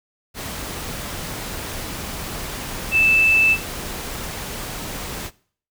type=tone in noise; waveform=sine; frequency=2637 Hz; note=E7; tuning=in tune; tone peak=-13 dBFS; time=2.91-3.57 s; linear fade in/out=50 ms; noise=pink; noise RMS=-30 dBFS; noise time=0.34-5.31 s; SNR=+14 dB; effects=noise-tail reverb RT60 0.5 s tail -21 dB re dry